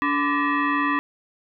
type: tone with frequency modulation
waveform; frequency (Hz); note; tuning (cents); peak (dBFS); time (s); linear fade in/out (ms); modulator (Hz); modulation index
sine; 440; A4; 0; -19; 0.02-0.99; 0; 727; 2.3
effects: none